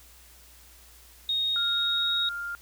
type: tone with pitch glide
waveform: sine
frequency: 3729 to 3766 Hz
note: A#7 to A#7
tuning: 0 to +17 cents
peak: -24 dBFS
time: 1.29-2.29 s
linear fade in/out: 2 ms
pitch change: +17 cents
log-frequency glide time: 1.42-2.13 s
type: tone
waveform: sine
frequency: 1400 Hz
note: F6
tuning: 4 cents sharp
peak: -31 dBFS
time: 1.56-2.55 s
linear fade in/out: 0 ms
effects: added 60 Hz sine -55 dBFS peak until 2.61 s + white hiss -54 dBFS RMS until 2.61 s